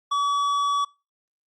sine tone with tanh clipping, 1140 Hz, C#6, 48 cents sharp, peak -22 dBFS, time 0.11-0.85 s, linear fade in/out 10 ms, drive 10 dB, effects noise-tail reverb RT60 0.3 s tail -23 dB re dry + Opus 48 kbps

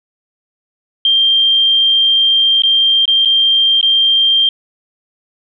sine tone with dropouts, 3177 Hz, G7, 23 cents sharp, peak -8 dBFS, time 1.05-4.49 s, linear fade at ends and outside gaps 2 ms, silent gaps 2.621-2.635 / 3.055-3.078 / 3.25-3.256 / 3.812-3.828 s, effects none

